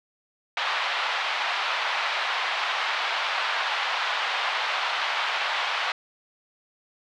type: band-pass noise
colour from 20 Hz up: pink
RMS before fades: -27 dBFS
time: 0.57-5.92 s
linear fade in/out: 2 ms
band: 780 to 3800 Hz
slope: 24 dB/octave
effects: none